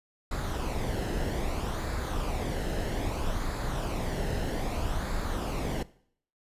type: noise with flanger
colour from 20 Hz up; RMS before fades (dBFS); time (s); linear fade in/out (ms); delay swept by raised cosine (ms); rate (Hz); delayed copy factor
brown; -31; 0.31-5.83; 5; 0.34 to 0.87; 0.62; -0.5
effects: noise-tail reverb RT60 0.6 s tail -19 dB re dry + resampled to 32000 Hz